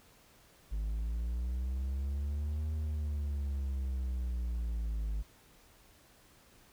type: linear two-way sweep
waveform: triangle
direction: up then down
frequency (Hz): 51 to 77.78 to 51.5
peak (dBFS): -30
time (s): 0.71-5.23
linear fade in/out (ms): 20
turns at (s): 2.72
effects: pink hiss -62 dBFS RMS until 6.72 s